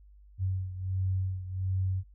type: beating tone pair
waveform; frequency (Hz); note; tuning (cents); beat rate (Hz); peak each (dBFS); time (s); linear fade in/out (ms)
sine; 93.7 / 95.1; F#2 / F#2; +22 / +48; 1.4; -30 / -35; 0.38-2.04; 50
effects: noise-tail reverb RT60 0.1 s tail -21 dB re dry + added 50 Hz sine -52 dBFS peak until 2.14 s